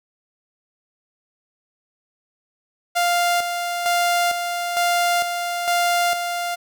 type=tone with tremolo; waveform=sawtooth; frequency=698.5 Hz; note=F5; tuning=in tune; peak=-13 dBFS; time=2.95-6.56 s; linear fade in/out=20 ms; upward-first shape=square; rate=1.1 Hz; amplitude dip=50%; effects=none